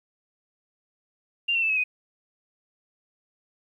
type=tone with pitch steps; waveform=sine; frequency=2786 / 2711 / 2639 / 2568 / 2499 Hz; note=F7 / E7 / E7 / E7 / D#7; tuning=-5 / +48 / +1 / -46 / +7 cents; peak=-21 dBFS; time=1.48-1.84 s; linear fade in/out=10 ms; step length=72 ms; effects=10-bit

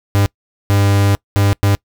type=tone bursts at uneven times; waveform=45% pulse; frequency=100.1 Hz; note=G2; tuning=37 cents sharp; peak=-10 dBFS; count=4; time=0.15-0.26 / 0.7-1.15 / 1.36-1.53 / 1.63-1.75 s; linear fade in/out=0 ms; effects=noise-tail reverb RT60 0.1 s tail -25 dB re dry

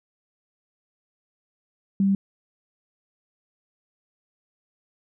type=tone; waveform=sine; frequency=196 Hz; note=G3; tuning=in tune; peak=-17 dBFS; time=2-2.15 s; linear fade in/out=2 ms; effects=none

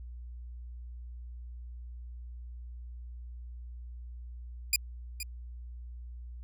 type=tone with echo; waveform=10% pulse; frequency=2439 Hz; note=D#7; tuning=35 cents flat; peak=-14 dBFS; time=4.73-4.76 s; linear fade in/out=2 ms; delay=470 ms; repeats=1; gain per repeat=-12 dB; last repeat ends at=5.23 s; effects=added 60 Hz sine -41 dBFS peak until 6.43 s

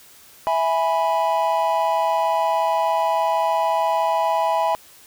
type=chord; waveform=triangle; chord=E major; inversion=none; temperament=equal with one note detuned; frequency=657 / 830.6 / 987.8 Hz; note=E5 / G#5 / B5; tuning=-6 / 0 / 0 cents; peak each=-20 dBFS; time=0.47-4.75 s; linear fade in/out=0 ms; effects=white hiss -48 dBFS RMS until 5.06 s

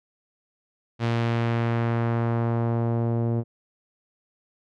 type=tone with low-pass filter sweep; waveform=sawtooth; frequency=116.54 Hz; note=A#2; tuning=in tune; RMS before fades=-24 dBFS; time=0.99-3.44 s; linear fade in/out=50 ms; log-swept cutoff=3900 to 490 Hz; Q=0.91; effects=none

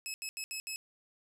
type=tone bursts at uneven times; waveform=15% pulse; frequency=2583 Hz; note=E7; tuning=36 cents flat; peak=-30 dBFS; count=5; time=0.06-0.14 / 0.22-0.29 / 0.37-0.44 / 0.51-0.6 / 0.67-0.76 s; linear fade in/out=0 ms; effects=none

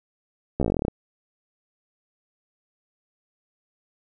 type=slowing click train; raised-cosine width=2 ms; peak=-10 dBFS; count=14; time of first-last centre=0.6-0.882 s; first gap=14 ms; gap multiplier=1.07; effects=none

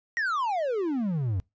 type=exponential sweep; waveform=triangle; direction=down; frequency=1928 to 87.31 Hz; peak=-23 dBFS; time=0.17-1.4 s; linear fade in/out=0 ms; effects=noise-tail reverb RT60 0.2 s tail -23 dB re dry + resampled to 16000 Hz

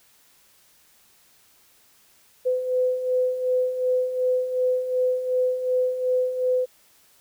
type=beating tone pair; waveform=sine; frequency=504 / 506.7 Hz; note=B4 / B4; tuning=+35 / +44 cents; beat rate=2.7 Hz; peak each=-28 / -21 dBFS; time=2.45-6.66 s; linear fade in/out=20 ms; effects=white hiss -58 dBFS RMS until 7.2 s

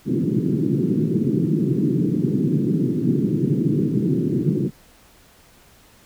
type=band-pass noise; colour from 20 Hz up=pink; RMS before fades=-20 dBFS; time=0.05-4.71 s; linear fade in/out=50 ms; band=130 to 370 Hz; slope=48 dB/octave; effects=pink hiss -52 dBFS RMS until 6.05 s

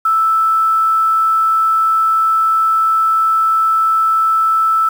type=tone with quantisation; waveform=sine; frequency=1318.5 Hz; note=E6; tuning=in tune; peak=-10 dBFS; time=0.05-4.89 s; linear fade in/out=5 ms; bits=6; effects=none

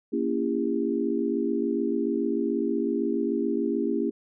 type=chord; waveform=sine; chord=A# diminished seventh; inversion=none; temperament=just; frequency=233.1 / 279.7 / 335.6 / 402.8 Hz; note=A#3 / C#4 / E4 / G4; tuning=0 / +16 / +31 / +47 cents; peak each=-29 dBFS; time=0.12-4.11 s; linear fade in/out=20 ms; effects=none

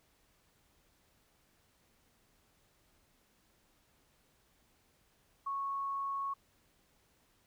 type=tone; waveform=sine; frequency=1104 Hz; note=C#6; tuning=7 cents flat; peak=-34 dBFS; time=5.46-6.34 s; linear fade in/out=10 ms; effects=pink hiss -71 dBFS RMS until 7.46 s

